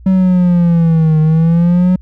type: linear two-way sweep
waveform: triangle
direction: down then up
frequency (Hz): 190.4 to 154.6 to 184.6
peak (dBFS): -5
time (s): 0.06-1.96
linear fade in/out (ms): 5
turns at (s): 1.2
effects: added 60 Hz sine -33 dBFS peak until 2.01 s